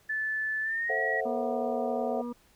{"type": "tone with pitch glide", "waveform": "sine", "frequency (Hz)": [1745, 1914], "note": ["A6", "A#6"], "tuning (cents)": [-15, 45], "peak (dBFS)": -28, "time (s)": [0.09, 1.21], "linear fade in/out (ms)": 10, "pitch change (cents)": 160, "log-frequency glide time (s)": [0.62, 0.96]}
{"type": "chord", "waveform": "sine", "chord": "F# half-diminished seventh", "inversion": "first", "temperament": "just", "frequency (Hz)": [444, 532.8, 666, 740], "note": ["A4", "C5", "E5", "F#5"], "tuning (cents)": [16, 31, 18, 0], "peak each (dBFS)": -34, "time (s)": [0.89, 2.22], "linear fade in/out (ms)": 10}
{"type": "harmonic tone", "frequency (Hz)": 240.8, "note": "B3", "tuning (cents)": -44, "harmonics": [1, 2, 4, 5], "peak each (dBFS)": [-34, -40, -46, -48], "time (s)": [1.25, 2.33], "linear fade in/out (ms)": 10}
{"effects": ["pink hiss -63 dBFS RMS until 2.55 s"]}